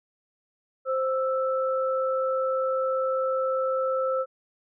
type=tone pair together; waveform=sine; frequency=524.2 / 1321 Hz; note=C5 / E6; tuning=+3 / +3 cents; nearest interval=octave + major third; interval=1600 cents; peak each=-24 / -29 dBFS; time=0.85-4.26 s; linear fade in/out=50 ms; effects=none